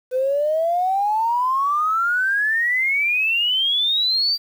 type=exponential sweep; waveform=triangle; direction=up; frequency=501 to 4714 Hz; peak=-13 dBFS; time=0.11-4.38 s; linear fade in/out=50 ms; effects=tanh soft clip ceiling -15 dBFS + 8-bit